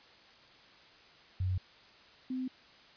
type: tone pair in turn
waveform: sine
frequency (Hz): 92.5 / 257.1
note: F#2 / C4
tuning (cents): 0 / -30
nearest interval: octave + tritone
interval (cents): 1770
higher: second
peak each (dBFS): -29 / -33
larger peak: first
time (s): 1.4-1.58 / 2.3-2.48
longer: neither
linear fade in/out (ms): 5
effects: white hiss -58 dBFS RMS until 2.96 s + resampled to 11025 Hz